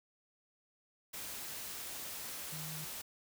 sine tone in noise, 155.56 Hz, D#3, in tune, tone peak -45 dBFS, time 2.52-2.85 s, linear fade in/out 10 ms, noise white, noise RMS -44 dBFS, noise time 1.13-3.02 s, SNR -4 dB, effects none

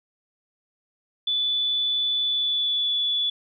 sine tone with pitch glide, 3476 to 3438 Hz, A7 to A7, -22 to -41 cents, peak -21 dBFS, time 1.27-3.3 s, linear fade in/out 5 ms, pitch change -19 cents, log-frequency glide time 2.22-2.94 s, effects none

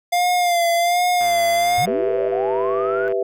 square tone with vibrato, 699 Hz, F5, 1 cent sharp, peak -16 dBFS, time 0.12-1.86 s, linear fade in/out 10 ms, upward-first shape sine, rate 1.3 Hz, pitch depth 46 cents each way
click train, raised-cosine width 0.5 ms, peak -21 dBFS, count 219, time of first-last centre 1.21-3.122 s, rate 114 Hz
sine linear sweep, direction up, 96 to 1500 Hz, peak -25 dBFS, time 1.78-3.08 s, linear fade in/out 0 ms
sine chord, E minor, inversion first, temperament equal, 392 / 493.9 / 659.3 Hz, G4 / B4 / E5, 0 / 0 / 0 cents, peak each -21 / -23 / -24 dBFS, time 1.87-3.23 s, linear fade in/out 5 ms
effects none

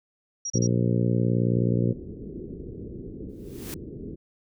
sine tone bursts, 5690 Hz, F8, 31 cents sharp, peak -28 dBFS, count 3, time 0.45-0.669 s, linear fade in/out 5 ms, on 51 ms, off 33 ms
harmonic tone, 59.2 Hz, A#1, 27 cents sharp, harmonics 2 / 3 / 4 / 5 / 6 / 7 / 8 / 9, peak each -23 / -26 / -29 / -33 / -32 / -34 / -35 / -37 dBFS, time 0.54-1.93 s, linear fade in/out 10 ms
white low-pass noise, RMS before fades -38 dBFS, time 1.53-4.16 s, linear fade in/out 20 ms, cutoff 420 Hz, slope 48 dB/octave
white noise with exponential growth, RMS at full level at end -36 dBFS, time 3.29-3.74 s, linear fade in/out 1 ms, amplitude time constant 96 ms
effects none

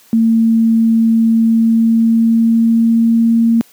sine tone with pitch glide, 226.4 to 229.7 Hz, A3 to A#3, +50 to -25 cents, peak -7 dBFS, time 0.13-3.61 s, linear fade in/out 0 ms, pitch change +25 cents, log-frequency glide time 1.41-3.38 s, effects white hiss -47 dBFS RMS until 3.72 s + high-pass 150 Hz 12 dB/octave

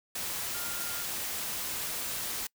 sine tone in noise, 1406 Hz, F6, 11 cents sharp, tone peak -43 dBFS, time 0.54-1.03 s, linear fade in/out 5 ms, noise white, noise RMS -35 dBFS, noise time 0.15-2.47 s, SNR -11 dB, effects noise-tail reverb RT60 0.1 s tail -25 dB re dry

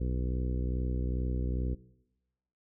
harmonic tone, 62.4 Hz, B1, 19 cents sharp, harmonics 1 / 2 / 3 / 4 / 5 / 6 / 7 / 8, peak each -30 / -36 / -40 / -42 / -44 / -46 / -47 / -48 dBFS, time 0-1.75 s, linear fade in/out 10 ms, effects noise-tail reverb RT60 1.0 s tail -21 dB re dry

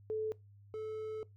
sine / triangle tone pair in turn, 434.7 / 434.7 Hz, A4 / A4, -21 / -21 cents, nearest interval unison, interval 0 cents, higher neither, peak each -33 / -36 dBFS, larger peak first, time 0.1-0.32 / 0.74-1.23 s, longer second, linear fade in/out 0 ms, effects noise-tail reverb RT60 0.2 s tail -21 dB re dry + added 101 Hz sine -56 dBFS peak until 1.36 s

